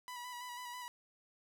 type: tone with vibrato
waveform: sawtooth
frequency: 982 Hz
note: B5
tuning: 10 cents flat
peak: -40 dBFS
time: 0.08-0.88 s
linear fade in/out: 0 ms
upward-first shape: square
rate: 6.1 Hz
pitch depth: 24 cents each way
effects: none